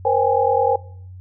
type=tone cluster; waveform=sine; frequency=476.4 / 526 / 797 / 837 Hz; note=A#4 / C5 / G5 / G#5; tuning=+38 / +9 / +28 / +13 cents; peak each=-20 dBFS; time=0.05-0.76 s; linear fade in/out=5 ms; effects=noise-tail reverb RT60 0.6 s tail -22 dB re dry + added 92 Hz sine -35 dBFS peak until 1.2 s